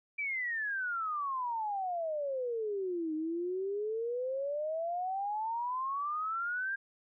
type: exponential two-way sweep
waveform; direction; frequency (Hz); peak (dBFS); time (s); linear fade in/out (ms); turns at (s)
sine; down then up; 2349 to 307.4 to 1614; -32; 0.18-6.76; 10; 3.14
effects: none